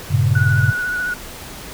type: chord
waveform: sine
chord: G diminished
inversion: none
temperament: equal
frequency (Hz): 98 / 116.54 / 138.59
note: G2 / Bb2 / Db3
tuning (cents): 0 / 0 / 0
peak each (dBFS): -17 / -17 / -17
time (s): 0.1-0.72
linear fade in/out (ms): 20
type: tone with vibrato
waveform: sine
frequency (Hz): 1469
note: F#6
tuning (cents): -13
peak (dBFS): -19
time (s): 0.35-1.14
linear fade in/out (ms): 5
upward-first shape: sine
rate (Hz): 14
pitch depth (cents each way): 25
effects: pink hiss -34 dBFS RMS until 1.73 s